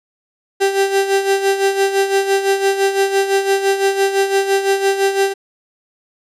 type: tone with tremolo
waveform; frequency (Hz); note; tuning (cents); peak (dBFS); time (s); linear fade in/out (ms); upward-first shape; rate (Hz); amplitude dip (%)
35% pulse; 392; G4; 0; -9; 0.6-5.34; 20; sine; 5.9; 65
effects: low-pass 12000 Hz 12 dB/octave